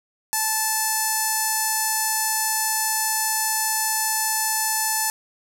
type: tone with notch filter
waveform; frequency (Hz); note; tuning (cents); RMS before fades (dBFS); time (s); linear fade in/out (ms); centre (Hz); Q
5% pulse; 875; A5; -10; -23; 0.33-5.1; 0; 3200; 0.6
effects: 8-bit